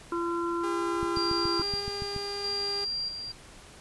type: harmonic tone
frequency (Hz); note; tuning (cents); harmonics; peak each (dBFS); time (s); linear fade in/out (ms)
341.3; F4; -40; 1 / 3 / 4; -29 / -34 / -35; 0.12-1.62; 2
type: tone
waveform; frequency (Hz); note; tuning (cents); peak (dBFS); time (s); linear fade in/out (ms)
sawtooth; 403.8; G#4; -49; -31; 0.63-2.85; 10
type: click train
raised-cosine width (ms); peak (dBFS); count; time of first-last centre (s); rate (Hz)
5; -24; 9; 1.03-2.163; 7.06
type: tone with tremolo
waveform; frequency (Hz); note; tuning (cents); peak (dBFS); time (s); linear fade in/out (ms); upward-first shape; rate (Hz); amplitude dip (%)
sine; 4749; D8; +18; -29; 1.16-3.32; 5; square; 0.78; 50
effects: pink hiss -50 dBFS RMS until 3.8 s + resampled to 24000 Hz